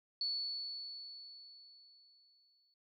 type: tone with exponential decay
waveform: sine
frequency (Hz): 4435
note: C#8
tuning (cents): 0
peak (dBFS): -33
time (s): 0.21-2.74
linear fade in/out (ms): 2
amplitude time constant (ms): 550
effects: none